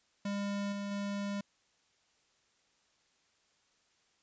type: tone with level steps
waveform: square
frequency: 201.4 Hz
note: G3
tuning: 47 cents sharp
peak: -34 / -37 / -35 dBFS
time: 0.25-1.41 s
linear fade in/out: 5 ms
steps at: 0.72 / 0.91 s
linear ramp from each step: 5 ms
effects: white hiss -72 dBFS RMS until 4.22 s + resampled to 16000 Hz